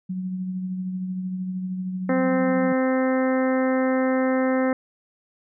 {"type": "tone with tremolo", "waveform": "sine", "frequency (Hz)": 185, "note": "F#3", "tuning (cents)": 0, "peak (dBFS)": -24, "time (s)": [0.09, 2.73], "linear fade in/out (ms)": 10, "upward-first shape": "triangle", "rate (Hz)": 13, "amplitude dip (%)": 40}
{"type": "harmonic tone", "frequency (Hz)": 260, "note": "C4", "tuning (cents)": -11, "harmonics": [1, 2, 3, 4, 5, 6, 7, 8], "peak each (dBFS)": [-21, -23, -32, -35, -34, -37, -34, -38], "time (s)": [2.09, 4.73], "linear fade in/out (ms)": 2}
{"effects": []}